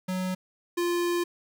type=tone pair in turn; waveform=square; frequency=185 / 348 Hz; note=F#3 / F4; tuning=0 / -6 cents; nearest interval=major seventh; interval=1094 cents; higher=second; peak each=-28 / -25 dBFS; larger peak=second; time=0.08-0.35 / 0.77-1.24 s; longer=second; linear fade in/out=10 ms; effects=10-bit